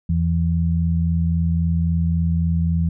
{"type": "tone pair together", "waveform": "sine", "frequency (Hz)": [83.7, 167.4], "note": ["E2", "E3"], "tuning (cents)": [27, 27], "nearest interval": "octave", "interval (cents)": 1200, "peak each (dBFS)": -19, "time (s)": [0.09, 2.89], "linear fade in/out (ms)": 5, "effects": []}